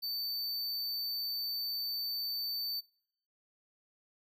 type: tone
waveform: square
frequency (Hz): 4558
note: C#8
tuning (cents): +47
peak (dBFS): -35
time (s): 0.02-2.81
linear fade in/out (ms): 20
effects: noise-tail reverb RT60 0.7 s tail -22 dB re dry